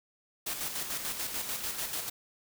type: noise with tremolo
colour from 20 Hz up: white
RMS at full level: -34 dBFS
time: 0.46-2.1 s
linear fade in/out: 10 ms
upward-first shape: square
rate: 6.8 Hz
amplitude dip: 45%
effects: none